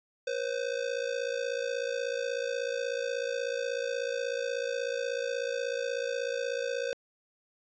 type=ring-modulated tone; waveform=square; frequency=512 Hz; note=C5; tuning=38 cents flat; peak=-28 dBFS; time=0.27-6.93 s; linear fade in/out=0 ms; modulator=28.2 Hz; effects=resampled to 16000 Hz